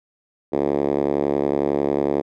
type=tone with band-pass filter; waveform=5% pulse; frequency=71 Hz; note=C#2; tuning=42 cents sharp; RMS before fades=-21 dBFS; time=0.52-2.22 s; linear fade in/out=20 ms; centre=380 Hz; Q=1.7; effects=none